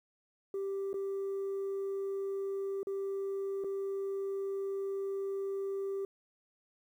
sine tone with dropouts, 392 Hz, G4, in tune, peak -31 dBFS, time 0.54-6.05 s, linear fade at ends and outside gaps 2 ms, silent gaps 0.931-0.941 / 2.831-2.87 / 3.639-3.644 s, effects tanh soft clip ceiling -32 dBFS + 11-bit

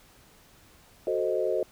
sine chord, F# diminished seventh, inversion none, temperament equal, 370 / 440 / 523.3 / 622.3 Hz, F#4 / A4 / C5 / Eb5, 0 / 0 / 0 / 0 cents, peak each -30 dBFS, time 1.07-1.63 s, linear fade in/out 2 ms, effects pink hiss -57 dBFS RMS until 1.71 s

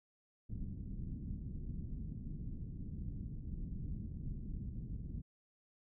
pink low-pass noise, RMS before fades -43 dBFS, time 0.49-5.22 s, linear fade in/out 10 ms, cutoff 230 Hz, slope 24 dB/octave, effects none

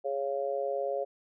harmonic tone, 138.59 Hz, C#3, in tune, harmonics 3 / 4 / 5, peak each -35 / -31 / -36 dBFS, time 0.04-1.05 s, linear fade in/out 20 ms, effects none

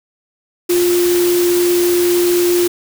sine tone in noise, 351.7 Hz, F4, 12 cents sharp, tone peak -11 dBFS, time 0.69-2.68 s, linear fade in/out 10 ms, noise white, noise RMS -22 dBFS, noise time 0.69-2.68 s, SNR +8 dB, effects none

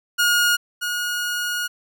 sawtooth tone pair in turn, 1433 / 1442.1 Hz, F6 / F#6, +44 / -45 cents, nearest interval unison, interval 11 cents, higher second, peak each -12 / -19 dBFS, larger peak first, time 0.18-0.57 / 0.81-1.68 s, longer second, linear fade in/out 20 ms, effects none

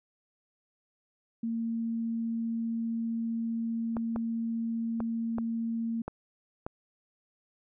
sine tone, 228.8 Hz, A#3, 32 cents flat, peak -29 dBFS, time 1.43-6.02 s, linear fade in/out 5 ms
clicks, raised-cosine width 1 ms, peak -21 dBFS, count 6, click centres 3.968 / 4.161 / 5.004 / 5.384 / 6.08 / 6.665 s
effects none

